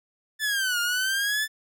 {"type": "linear two-way sweep", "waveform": "sawtooth", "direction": "down then up", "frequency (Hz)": [1760, 1404, 1760], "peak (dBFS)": -20, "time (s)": [0.39, 1.48], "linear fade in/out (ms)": 50, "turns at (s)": 0.8, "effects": []}